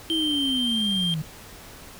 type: linear sweep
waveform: sine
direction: down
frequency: 329.6 to 150.2 Hz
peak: -25 dBFS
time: 0.1-1.22 s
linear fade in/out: 5 ms
type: tone with pitch glide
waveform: triangle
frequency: 3136 to 3185 Hz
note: G7 to G7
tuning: 0 to +27 cents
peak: -22 dBFS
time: 0.1-1.14 s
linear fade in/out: 0 ms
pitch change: +27 cents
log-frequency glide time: 0.51-0.87 s
effects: pink hiss -44 dBFS RMS until 1.99 s